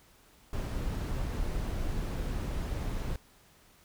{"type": "noise", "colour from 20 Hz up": "brown", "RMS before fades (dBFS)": -33, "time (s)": [0.53, 3.16], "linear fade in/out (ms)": 2, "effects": ["pink hiss -61 dBFS RMS until 3.84 s"]}